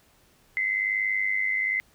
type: tone with amplitude modulation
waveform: sine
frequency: 2058 Hz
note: C7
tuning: 29 cents flat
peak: -20 dBFS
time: 0.57-1.8 s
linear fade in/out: 0 ms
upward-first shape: sine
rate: 101 Hz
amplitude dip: 70%
effects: pink hiss -61 dBFS RMS until 1.94 s